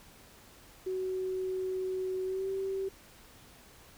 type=tone with pitch glide; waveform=sine; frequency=373.9 to 386 Hz; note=F#4 to G4; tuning=+18 to -27 cents; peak=-31 dBFS; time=0.86-2.89 s; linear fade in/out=10 ms; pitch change=+55 cents; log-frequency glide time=2.25-2.48 s; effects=pink hiss -56 dBFS RMS until 3.97 s